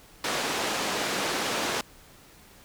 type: band-pass noise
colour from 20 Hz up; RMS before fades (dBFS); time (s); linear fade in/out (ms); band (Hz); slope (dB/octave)
pink; -29; 0.24-1.81; 2; 290 to 7000; 12
effects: pink hiss -53 dBFS RMS until 2.64 s